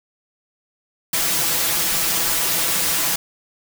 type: noise with comb filter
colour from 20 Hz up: white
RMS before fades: -20 dBFS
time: 1.13-3.16 s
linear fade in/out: 5 ms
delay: 6 ms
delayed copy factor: +0.8
effects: none